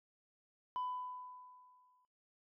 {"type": "tone with exponential decay", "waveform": "sine", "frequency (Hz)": 1000, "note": "B5", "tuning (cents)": 21, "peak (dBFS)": -33, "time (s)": [0.76, 2.05], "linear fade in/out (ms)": 0, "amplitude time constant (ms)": 280, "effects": ["noise-tail reverb RT60 0.5 s tail -26 dB re dry", "tanh soft clip ceiling -34 dBFS"]}